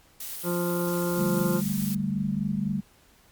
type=noise; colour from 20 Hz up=blue; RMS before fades=-36 dBFS; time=0.2-1.95 s; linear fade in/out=5 ms
type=harmonic tone; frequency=174.61 Hz; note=F3; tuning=in tune; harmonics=1 / 2 / 3 / 5 / 6 / 7 / 8; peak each=-28 / -29 / -32 / -41 / -39 / -44 / -39 dBFS; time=0.43-1.62 s; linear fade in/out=50 ms
type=chord; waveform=sine; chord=D suspended fourth; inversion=none; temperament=equal; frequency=146.83 / 196 / 220 Hz; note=D3 / G3 / A3; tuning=0 / 0 / 0 cents; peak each=-32 / -27 / -31 dBFS; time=1.17-2.81 s; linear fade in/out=20 ms
effects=pink hiss -59 dBFS RMS until 3.31 s + Opus 48 kbps